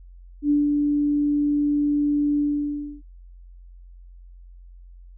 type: tone with ADSR envelope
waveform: sine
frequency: 291.9 Hz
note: D4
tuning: 10 cents flat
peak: -15 dBFS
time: 0.42-3.02 s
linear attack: 82 ms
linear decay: 170 ms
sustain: -3 dB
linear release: 630 ms
effects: added 44 Hz sine -42 dBFS peak until 5.17 s